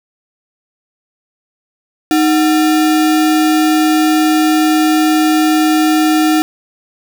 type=tone with sample-and-hold; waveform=sine; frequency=311.1 Hz; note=D#4; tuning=in tune; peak=-8 dBFS; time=2.11-6.42 s; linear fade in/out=0 ms; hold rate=1050 Hz; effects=none